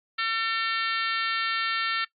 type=harmonic tone with a mistuned harmonic; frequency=450 Hz; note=A4; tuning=39 cents sharp; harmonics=3 / 4 / 5 / 6 / 7 / 8 / 9 / 10; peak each=-29 / -31 / -33 / -35 / -36 / -37 / -38 / -39 dBFS; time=0.18-2.05 s; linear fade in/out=10 ms; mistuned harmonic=6; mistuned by=+27 cents; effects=noise-tail reverb RT60 0.1 s tail -19 dB re dry + AAC 48 kbps